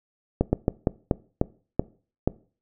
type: slowing click train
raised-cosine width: 2 ms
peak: -6 dBFS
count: 8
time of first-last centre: 0.41-2.275 s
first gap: 120 ms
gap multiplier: 1.26
effects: noise-tail reverb RT60 0.4 s tail -21 dB re dry